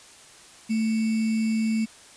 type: tone with sample-and-hold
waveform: sine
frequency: 221.2 Hz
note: A3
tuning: 9 cents sharp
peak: -21 dBFS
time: 0.69-1.86 s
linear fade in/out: 20 ms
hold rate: 2450 Hz
effects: white hiss -49 dBFS RMS until 2.16 s + resampled to 22050 Hz